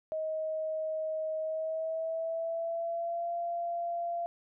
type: tone with pitch glide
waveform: sine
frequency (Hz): 630 to 687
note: D#5 to F5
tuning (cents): +21 to -29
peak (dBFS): -31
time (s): 0.12-4.26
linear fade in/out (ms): 0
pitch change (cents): +150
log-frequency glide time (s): 1.39-3.32
effects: none